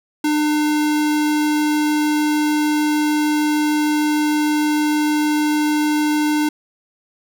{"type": "tone", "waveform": "square", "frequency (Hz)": 301.1, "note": "D4", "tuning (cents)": 43, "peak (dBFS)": -16, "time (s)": [0.24, 6.49], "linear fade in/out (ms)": 5, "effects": []}